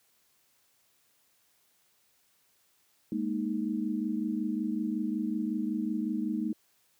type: chord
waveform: sine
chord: Ab suspended second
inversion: none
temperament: equal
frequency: 207.7 / 233.1 / 311.1 Hz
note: Ab3 / Bb3 / Eb4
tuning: 0 / 0 / 0 cents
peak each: -33 dBFS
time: 3.12-6.53 s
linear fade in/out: 2 ms
effects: white hiss -69 dBFS RMS until 6.99 s + high-pass 60 Hz 12 dB/octave